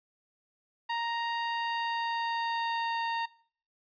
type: tone with pitch glide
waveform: sawtooth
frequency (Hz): 932.3 to 922.7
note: A#5 to A#5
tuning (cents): 0 to -18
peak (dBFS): -26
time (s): 0.89-3.26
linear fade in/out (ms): 10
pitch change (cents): -18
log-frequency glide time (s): 1.36-3.05
effects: noise-tail reverb RT60 0.5 s tail -21 dB re dry + resampled to 11025 Hz